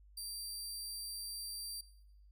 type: tone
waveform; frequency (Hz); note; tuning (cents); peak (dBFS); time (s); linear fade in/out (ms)
20% pulse; 4699; D8; 0; -36; 0.17-1.81; 5
effects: noise-tail reverb RT60 0.8 s tail -17 dB re dry + added 50 Hz sine -58 dBFS peak until 2.31 s